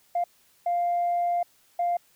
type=tone bursts at uneven times; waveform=sine; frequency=698.5 Hz; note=F5; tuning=in tune; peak=-21 dBFS; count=3; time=0.15-0.24 / 0.66-1.43 / 1.79-1.97 s; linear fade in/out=5 ms; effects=tanh soft clip ceiling -19 dBFS + white hiss -62 dBFS RMS until 2.15 s